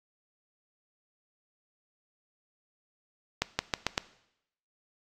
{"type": "accelerating click train", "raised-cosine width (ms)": 0.2, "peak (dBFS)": -8, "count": 5, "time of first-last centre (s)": [3.42, 3.979], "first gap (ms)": 170, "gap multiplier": 0.87, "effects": ["noise-tail reverb RT60 0.8 s tail -18 dB re dry", "AAC 64 kbps"]}